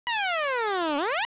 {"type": "exponential two-way sweep", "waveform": "15% pulse", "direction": "down then up", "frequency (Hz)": [987.8, 277.4, 987.8], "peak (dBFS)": -18, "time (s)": [0.07, 1.25], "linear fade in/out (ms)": 0, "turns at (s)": 0.97, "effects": ["resampled to 8000 Hz", "8-bit"]}